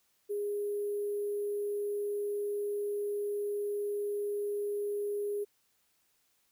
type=tone with sample-and-hold; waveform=sine; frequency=410.3 Hz; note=G#4; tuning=21 cents flat; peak=-31 dBFS; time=0.29-5.45 s; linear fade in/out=20 ms; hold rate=11025 Hz; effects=white hiss -73 dBFS RMS until 6.51 s